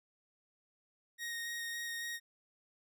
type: tone with vibrato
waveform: sawtooth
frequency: 1868 Hz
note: A#6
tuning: 3 cents sharp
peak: -35 dBFS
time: 1.18-2.2 s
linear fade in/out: 50 ms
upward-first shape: square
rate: 3.6 Hz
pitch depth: 8 cents each way
effects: none